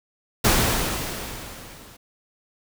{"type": "noise with level ramp", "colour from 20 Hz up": "pink", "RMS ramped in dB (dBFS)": [-17, -47], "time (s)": [0.44, 1.97], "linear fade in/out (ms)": 10, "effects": []}